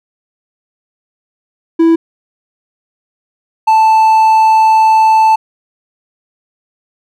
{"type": "tone pair in turn", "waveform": "triangle", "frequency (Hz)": [329.6, 879.9], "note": ["E4", "A5"], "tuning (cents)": [0, 0], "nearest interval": "octave + perfect fourth", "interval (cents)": 1700, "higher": "second", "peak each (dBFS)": -3, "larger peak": "neither", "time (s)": [[1.79, 1.96], [3.67, 5.36]], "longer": "second", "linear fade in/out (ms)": 10, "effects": []}